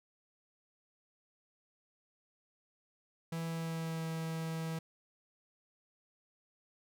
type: tone with pitch glide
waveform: 45% pulse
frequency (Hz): 164.81 to 162.17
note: E3 to E3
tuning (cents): 0 to -28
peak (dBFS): -36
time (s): 3.32-4.79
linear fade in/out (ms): 5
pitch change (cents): -28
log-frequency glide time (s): 3.46-4.06
effects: none